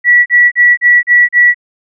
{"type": "tone bursts", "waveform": "sine", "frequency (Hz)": 1943, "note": "B6", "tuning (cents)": -29, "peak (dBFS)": -3, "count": 6, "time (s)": [0.04, 1.545], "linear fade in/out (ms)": 50, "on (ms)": 220, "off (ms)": 37, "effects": []}